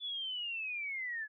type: linear sweep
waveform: sine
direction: down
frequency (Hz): 3472 to 1685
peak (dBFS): -36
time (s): 0-1.28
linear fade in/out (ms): 50
effects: none